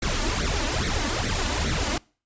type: noise with flanger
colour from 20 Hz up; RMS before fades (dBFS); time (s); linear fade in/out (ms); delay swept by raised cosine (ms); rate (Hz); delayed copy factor
pink; -25; 0.02-1.98; 5; 0.49 to 3.49; 2.4; +0.8
effects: noise-tail reverb RT60 0.4 s tail -26 dB re dry + resampled to 16000 Hz